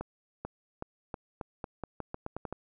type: accelerating click train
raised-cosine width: 1 ms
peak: -22 dBFS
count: 13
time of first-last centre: 0.01-2.526 s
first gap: 440 ms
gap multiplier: 0.85
effects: none